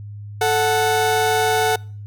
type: tone pair together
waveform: 30% pulse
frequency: 438.7 / 740 Hz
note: A4 / F#5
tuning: -5 / 0 cents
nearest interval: major sixth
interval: 905 cents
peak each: -16 dBFS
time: 0.41-1.76 s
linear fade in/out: 5 ms
effects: noise-tail reverb RT60 0.5 s tail -26 dB re dry + added 103 Hz sine -31 dBFS peak until 2.06 s